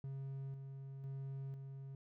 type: tone with tremolo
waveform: triangle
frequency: 135.9 Hz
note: C#3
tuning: 34 cents flat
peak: -40 dBFS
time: 0.04-1.95 s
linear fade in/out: 2 ms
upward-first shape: square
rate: 1 Hz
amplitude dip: 40%
effects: none